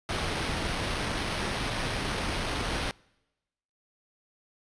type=noise with sample-and-hold; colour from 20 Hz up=pink; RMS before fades=-31 dBFS; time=0.09-2.91 s; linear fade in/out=0 ms; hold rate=7350 Hz; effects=noise-tail reverb RT60 1.0 s tail -26 dB re dry + resampled to 22050 Hz